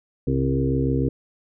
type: harmonic tone with a mistuned harmonic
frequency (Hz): 66.6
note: C2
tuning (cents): +31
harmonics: 1 / 2 / 4 / 5 / 6 / 7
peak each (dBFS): -27 / -23 / -24 / -30 / -29 / -29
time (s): 0.27-1.09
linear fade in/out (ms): 5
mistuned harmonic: 2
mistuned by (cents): +18
effects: none